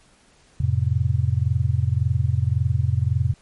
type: chord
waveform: sine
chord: F major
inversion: none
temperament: just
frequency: 87.31 / 109.13 / 130.96 Hz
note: F2 / A2 / C3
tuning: 0 / -14 / +2 cents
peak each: -22 dBFS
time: 0.6-3.34 s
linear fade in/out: 5 ms
effects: pink hiss -56 dBFS RMS until 3.41 s + MP3 48 kbps